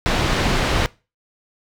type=low-pass noise; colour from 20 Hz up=pink; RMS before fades=-19 dBFS; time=0.06-0.86 s; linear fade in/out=0 ms; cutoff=4300 Hz; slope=12 dB/octave; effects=noise-tail reverb RT60 0.3 s tail -22 dB re dry